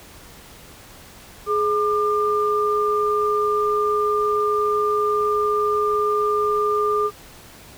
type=tone pair together; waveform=sine; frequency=420.4 / 1199 Hz; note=G#4 / D6; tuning=+21 / +36 cents; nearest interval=octave + tritone; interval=1815 cents; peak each=-20 dBFS; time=1.46-7.11 s; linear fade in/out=50 ms; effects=pink hiss -44 dBFS RMS until 7.77 s